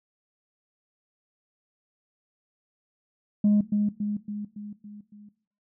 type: tone with echo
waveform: sine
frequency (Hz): 207.7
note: G#3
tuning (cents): 0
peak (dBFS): -15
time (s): 3.44-3.61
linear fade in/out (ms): 5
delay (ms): 280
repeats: 6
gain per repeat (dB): -5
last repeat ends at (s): 5.29
effects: noise-tail reverb RT60 0.5 s tail -18 dB re dry + tanh soft clip ceiling -15 dBFS